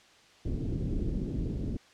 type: low-pass noise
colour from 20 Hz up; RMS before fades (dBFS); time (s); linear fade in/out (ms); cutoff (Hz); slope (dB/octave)
pink; -32; 0.45-1.77; 5; 360; 24
effects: white hiss -58 dBFS RMS until 1.93 s + low-pass 5000 Hz 12 dB/octave